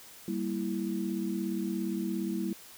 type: chord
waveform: sine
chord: E diminished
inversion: first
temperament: equal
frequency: 196 / 233.1 / 329.6 Hz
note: G3 / Bb3 / E4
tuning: 0 / 0 / 0 cents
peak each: -33 / -36 / -34 dBFS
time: 0.28-2.53 s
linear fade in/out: 2 ms
effects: white hiss -51 dBFS RMS until 2.77 s